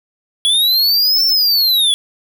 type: linear two-way sweep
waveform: square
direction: up then down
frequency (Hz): 3345 to 5430 to 3345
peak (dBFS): -11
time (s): 0.45-1.94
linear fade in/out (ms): 0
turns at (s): 1.25
effects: none